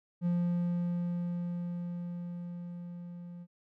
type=tone with level ramp; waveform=triangle; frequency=174.5 Hz; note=F3; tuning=1 cent flat; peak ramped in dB=-24 to -41 dBFS; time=0.21-3.47 s; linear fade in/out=50 ms; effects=none